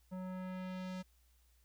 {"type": "tone with low-pass filter sweep", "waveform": "square", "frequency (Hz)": 185, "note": "F#3", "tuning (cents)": 0, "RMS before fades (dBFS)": -43, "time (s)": [0.11, 1.03], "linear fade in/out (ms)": 20, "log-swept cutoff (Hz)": [910, 6500], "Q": 0.9, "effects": ["added 60 Hz sine -67 dBFS peak until 1.64 s", "white hiss -75 dBFS RMS until 1.64 s"]}